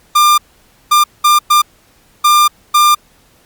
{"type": "tone bursts at uneven times", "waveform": "45% pulse", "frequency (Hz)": 1197, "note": "D6", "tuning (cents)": 33, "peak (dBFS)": -6, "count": 6, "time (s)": [[0.15, 0.38], [0.91, 1.04], [1.24, 1.39], [1.5, 1.62], [2.24, 2.48], [2.74, 2.95]], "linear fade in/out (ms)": 10, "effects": ["pink hiss -50 dBFS RMS until 3.45 s", "Opus 48 kbps"]}